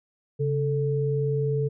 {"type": "tone pair together", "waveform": "sine", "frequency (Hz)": [138.56, 439.9], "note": ["C#3", "A4"], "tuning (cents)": [0, 0], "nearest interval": "octave + minor sixth", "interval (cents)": 2000, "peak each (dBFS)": [-24, -26], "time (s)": [0.39, 1.69], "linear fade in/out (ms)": 20, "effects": []}